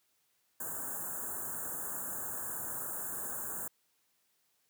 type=band-stop noise; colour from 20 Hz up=white; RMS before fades=-39 dBFS; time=0.6-3.68 s; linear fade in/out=5 ms; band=1700 to 6800 Hz; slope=96 dB/octave; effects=white hiss -75 dBFS RMS until 4.69 s + high-pass 80 Hz 12 dB/octave